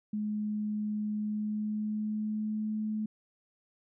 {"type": "tone with pitch glide", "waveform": "sine", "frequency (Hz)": [211.1, 215], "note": ["G#3", "A3"], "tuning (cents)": [29, -40], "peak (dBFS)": -30, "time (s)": [0.13, 3.06], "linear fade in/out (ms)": 5, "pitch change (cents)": 31, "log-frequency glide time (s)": [1.15, 2.73], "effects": []}